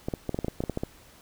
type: clicks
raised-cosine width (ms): 2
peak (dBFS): -15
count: 12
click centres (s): 0.085 / 0.138 / 0.293 / 0.345 / 0.389 / 0.446 / 0.483 / 0.605 / 0.638 / 0.697 / 0.774 / 0.835
effects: pink hiss -54 dBFS RMS until 1.21 s